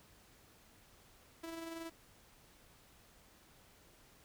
sawtooth tone with amplitude modulation, 329.6 Hz, E4, in tune, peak -38 dBFS, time 1.43-1.9 s, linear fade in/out 10 ms, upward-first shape sine, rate 21.2 Hz, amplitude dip 40%, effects pink hiss -64 dBFS RMS until 4.24 s

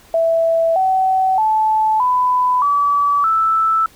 sine tone with pitch steps, 659.3 / 757.3 / 870 / 999.3 / 1147.9 / 1318.6 Hz, E5 / F#5 / A5 / B5 / D6 / E6, 0 / +40 / -20 / +20 / -40 / 0 cents, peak -12 dBFS, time 0.14-3.86 s, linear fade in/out 2 ms, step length 620 ms, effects pink hiss -47 dBFS RMS until 3.95 s

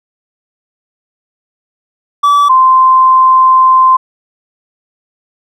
triangle / sine tone pair in turn, 1152 / 1039.8 Hz, D6 / C6, -34 / -11 cents, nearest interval major second, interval 177 cents, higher first, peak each -3 dBFS, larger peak neither, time 2.23-2.49 / 2.49-3.97 s, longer second, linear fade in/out 10 ms, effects none

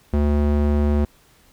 square tone with band-pass filter, 73.1 Hz, D2, 7 cents flat, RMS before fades -18 dBFS, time 0.13-1.05 s, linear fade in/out 5 ms, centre 220 Hz, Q 0.56, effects pink hiss -55 dBFS RMS until 1.52 s

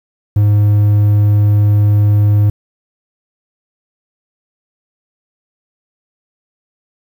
triangle tone, 103.83 Hz, G#2, in tune, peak -5 dBFS, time 0.36-2.5 s, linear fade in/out 5 ms, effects 7-bit

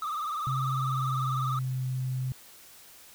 triangle tone with vibrato, 1233 Hz, D#6, 16 cents flat, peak -28 dBFS, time 0.02-1.59 s, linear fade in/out 2 ms, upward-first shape sine, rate 20 Hz, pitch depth 95 cents each way
sine tone with pitch glide, 132.1 to 129.01 Hz, C3 to C3, +17 to -24 cents, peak -28 dBFS, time 0.47-2.32 s, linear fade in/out 0 ms, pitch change -41 cents, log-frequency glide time 0.6-1.84 s
effects white hiss -52 dBFS RMS until 3.14 s

